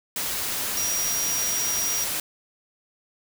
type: tone in noise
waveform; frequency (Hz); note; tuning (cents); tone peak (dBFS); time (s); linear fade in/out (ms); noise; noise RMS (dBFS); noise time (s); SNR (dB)
sine; 5730; F8; +44; -25; 0.77-2.04; 2; white; -28; 0.16-2.2; 0
effects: none